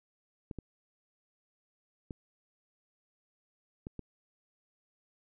clicks, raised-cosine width 3 ms, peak -27 dBFS, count 5, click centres 0.512 / 0.587 / 2.108 / 3.869 / 3.993 s, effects none

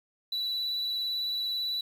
sine tone with vibrato, 3951 Hz, B7, in tune, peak -26 dBFS, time 0.32-1.81 s, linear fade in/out 5 ms, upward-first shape triangle, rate 18 Hz, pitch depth 19 cents each way, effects tanh soft clip ceiling -28 dBFS + 9-bit

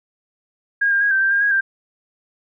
sine tone with pitch steps, 1630 / 1602 / 1643 / 1561 / 1576 / 1608 / 1648 / 1580 Hz, G#6 / G6 / G#6 / G6 / G6 / G6 / G#6 / G6, -33 / +37 / -19 / -8 / +9 / +44 / -14 / +13 cents, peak -14 dBFS, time 0.81-1.61 s, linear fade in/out 10 ms, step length 100 ms, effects none

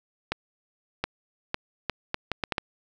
accelerating click train, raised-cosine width 0.3 ms, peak -10 dBFS, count 9, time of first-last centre 0.32-2.582 s, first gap 720 ms, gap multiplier 0.7, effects none

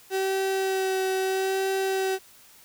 35% pulse tone with vibrato, 381.9 Hz, G4, 45 cents flat, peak -22 dBFS, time 0.1-2.19 s, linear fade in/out 50 ms, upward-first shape sine, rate 0.77 Hz, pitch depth 14 cents each way, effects white hiss -53 dBFS RMS until 2.64 s

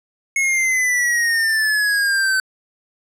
square exponential sweep, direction down, 2185 to 1525 Hz, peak -16 dBFS, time 0.36-2.4 s, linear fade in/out 2 ms, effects low-pass 12000 Hz 12 dB/octave

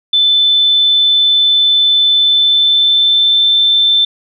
sine tone with pitch glide, 3520 to 3547 Hz, A7 to A7, 0 to +13 cents, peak -7 dBFS, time 0.13-4.05 s, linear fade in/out 5 ms, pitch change +13 cents, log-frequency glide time 2.16-3.5 s, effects none

